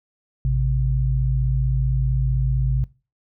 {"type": "tone pair together", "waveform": "sine", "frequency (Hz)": [55.27, 130.81], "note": ["A1", "C3"], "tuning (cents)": [8, 0], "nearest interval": "octave + minor third", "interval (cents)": 1492, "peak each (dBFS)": -20, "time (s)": [0.45, 2.84], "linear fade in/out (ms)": 0, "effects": ["noise-tail reverb RT60 0.3 s tail -20 dB re dry"]}